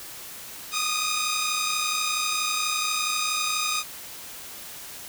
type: tone pair together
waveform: 10% pulse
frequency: 1221.8 / 1254 Hz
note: D#6 / D#6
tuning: -32 / +13 cents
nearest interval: unison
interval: 45 cents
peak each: -19 dBFS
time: 0.71-3.84 s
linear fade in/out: 50 ms
effects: white hiss -40 dBFS RMS until 5.08 s